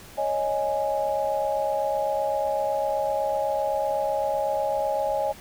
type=chord; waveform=sine; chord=C# suspended second; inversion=none; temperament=equal; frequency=554.4 / 622.3 / 830.6 Hz; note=C#5 / D#5 / G#5; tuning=0 / 0 / 0 cents; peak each=-27 dBFS; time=0.17-5.33 s; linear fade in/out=20 ms; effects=pink hiss -46 dBFS RMS until 5.4 s